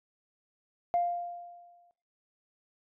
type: tone with exponential decay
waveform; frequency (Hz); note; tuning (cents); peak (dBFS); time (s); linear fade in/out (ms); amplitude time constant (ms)
sine; 698.5; F5; 0; -22; 0.94-1.91; 0; 210
effects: noise-tail reverb RT60 0.4 s tail -20 dB re dry + tanh soft clip ceiling -19 dBFS